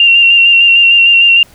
sine tone with vibrato, 2764 Hz, F7, 19 cents flat, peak -3 dBFS, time 0-1.43 s, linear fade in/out 2 ms, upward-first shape square, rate 6.6 Hz, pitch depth 19 cents each way, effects pink hiss -43 dBFS RMS until 1.54 s

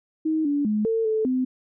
sine tone with pitch steps, 315.2 / 287.9 / 212 / 449.6 / 437.2 / 256.2 Hz, D#4 / D4 / G#3 / A4 / A4 / C4, +23 / -34 / +36 / +37 / -11 / -36 cents, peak -20 dBFS, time 0.25-1.45 s, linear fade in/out 10 ms, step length 200 ms, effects none

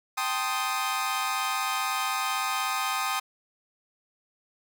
sawtooth chord, A half-diminished seventh, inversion third, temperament equal, 784 / 880 / 1046.5 / 1244.5 Hz, G5 / A5 / C6 / Eb6, 0 / 0 / 0 / 0 cents, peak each -29 / -32 / -29 / -26 dBFS, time 0.17-3.2 s, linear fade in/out 10 ms, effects 10-bit

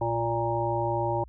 harmonic tone, 116.54 Hz, A#2, in tune, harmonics 1 / 3 / 5 / 7 / 8, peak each -31 / -31 / -31 / -31 / -31 dBFS, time 0.01-1.24 s, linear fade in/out 5 ms, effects added 60 Hz sine -46 dBFS peak until 1.28 s

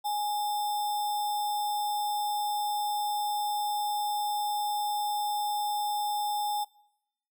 sine tone with sample-and-hold, 830 Hz, G#5, 1 cent flat, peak -27 dBFS, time 0.04-6.65 s, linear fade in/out 20 ms, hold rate 4410 Hz, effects noise-tail reverb RT60 0.9 s tail -24 dB re dry

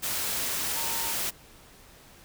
sine tone in noise, 917 Hz, A#5, 29 cents flat, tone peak -38 dBFS, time 0.75-1.13 s, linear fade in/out 20 ms, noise white, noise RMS -30 dBFS, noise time 0.02-1.31 s, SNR -11 dB, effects pink hiss -53 dBFS RMS until 2.24 s

